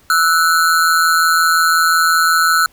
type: ring-modulated tone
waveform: square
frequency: 1396.9 Hz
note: F6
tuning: in tune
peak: -8 dBFS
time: 0.1-2.66 s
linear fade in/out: 0 ms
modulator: 82.8 Hz
effects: pink hiss -51 dBFS RMS until 2.72 s